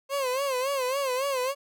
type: tone with vibrato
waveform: 30% pulse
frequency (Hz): 531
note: C5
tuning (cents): +25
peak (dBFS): -23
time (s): 0.09-1.55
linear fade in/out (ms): 50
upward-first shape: sine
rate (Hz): 3.6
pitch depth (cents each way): 110
effects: none